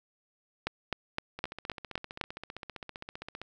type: two click trains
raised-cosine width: 0.3 ms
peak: -14 / -24 dBFS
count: 7 / 32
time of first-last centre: 0.67-2.212 / 1.39-3.416 s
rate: 3.89 / 15.3 Hz
effects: none